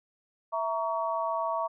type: chord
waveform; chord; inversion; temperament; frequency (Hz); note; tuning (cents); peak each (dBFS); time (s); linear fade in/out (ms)
sine; A# diminished; second; equal with one note detuned; 659.3 / 932.3 / 1124.9; E5 / A#5 / C#6; 0 / 0 / +25; -31 / -32 / -32; 0.52-1.68; 20
effects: none